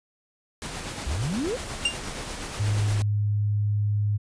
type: noise with tremolo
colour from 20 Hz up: pink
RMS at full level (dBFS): -33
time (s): 0.62-3.02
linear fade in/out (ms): 0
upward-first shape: sine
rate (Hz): 8.4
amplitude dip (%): 30
type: exponential sweep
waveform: sine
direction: up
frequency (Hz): 58.27 to 555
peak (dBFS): -25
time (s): 1.06-1.57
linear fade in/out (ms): 20
type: tone with exponential decay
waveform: 45% pulse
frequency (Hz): 2794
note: F7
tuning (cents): 0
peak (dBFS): -17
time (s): 1.85-1.98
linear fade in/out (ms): 5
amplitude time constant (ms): 28
type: tone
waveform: sine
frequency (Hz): 103.8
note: G#2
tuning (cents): 0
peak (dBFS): -21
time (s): 2.59-4.18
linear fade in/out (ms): 20
effects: resampled to 22050 Hz